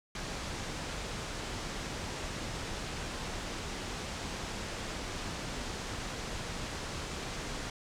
pink low-pass noise, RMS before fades -39 dBFS, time 0.15-7.7 s, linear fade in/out 2 ms, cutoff 7700 Hz, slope 24 dB/octave, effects none

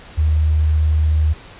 sine tone, 77.2 Hz, D#2, 13 cents flat, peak -12 dBFS, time 0.17-1.34 s, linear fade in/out 20 ms, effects pink hiss -40 dBFS RMS until 1.59 s + resampled to 8000 Hz

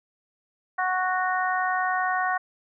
harmonic tone, 369.5 Hz, F#4, 2 cents flat, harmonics 2 / 3 / 4 / 5, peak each -26 / -28 / -29 / -30 dBFS, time 0.78-2.38 s, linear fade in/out 10 ms, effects none

